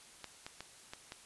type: clicks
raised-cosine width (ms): 0.2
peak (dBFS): -26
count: 5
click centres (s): 0.243 / 0.465 / 0.606 / 0.935 / 1.121
effects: white hiss -57 dBFS RMS until 1.25 s + resampled to 24000 Hz